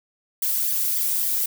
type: noise with flanger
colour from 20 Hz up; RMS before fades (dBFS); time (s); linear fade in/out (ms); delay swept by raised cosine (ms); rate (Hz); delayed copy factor
violet; -23; 0.42-1.46; 5; 0.73 to 2.23; 3.6; -0.95
effects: none